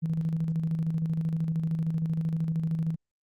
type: tone with tremolo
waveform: sine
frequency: 162 Hz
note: E3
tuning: 30 cents flat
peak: -23 dBFS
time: 0.02-2.96 s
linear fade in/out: 20 ms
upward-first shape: square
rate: 13 Hz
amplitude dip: 45%
effects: tanh soft clip ceiling -19 dBFS + Opus 48 kbps